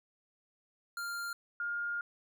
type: tone pair in turn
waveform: square / sine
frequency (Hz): 1396.9 / 1414.8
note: F6 / F6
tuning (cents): 0 / +22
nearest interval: unison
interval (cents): 22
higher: second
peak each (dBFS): -37 / -33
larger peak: second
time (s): 0.97-1.33 / 1.6-2.01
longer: second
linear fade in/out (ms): 2
effects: none